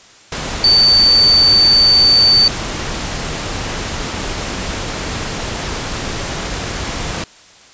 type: tone in noise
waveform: sine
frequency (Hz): 4559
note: C#8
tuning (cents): +48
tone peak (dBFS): -7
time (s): 0.64-2.48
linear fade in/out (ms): 2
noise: pink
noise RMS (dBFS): -22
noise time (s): 0.32-7.24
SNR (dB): +12
effects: white hiss -43 dBFS RMS until 7.73 s + resampled to 16000 Hz